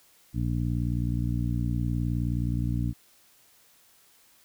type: harmonic tone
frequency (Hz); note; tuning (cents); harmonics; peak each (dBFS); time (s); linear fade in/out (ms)
59.3; A#1; +30; 1 / 2 / 3 / 4 / 5; -30 / -28 / -33 / -35 / -36; 0.33-2.94; 50
effects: white hiss -60 dBFS RMS until 4.44 s